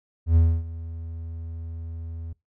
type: tone with ADSR envelope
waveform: triangle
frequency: 82.41 Hz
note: E2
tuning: in tune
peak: -11 dBFS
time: 0.26-2.33 s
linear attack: 100 ms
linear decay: 270 ms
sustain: -19 dB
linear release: 6 ms
effects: noise-tail reverb RT60 0.2 s tail -23 dB re dry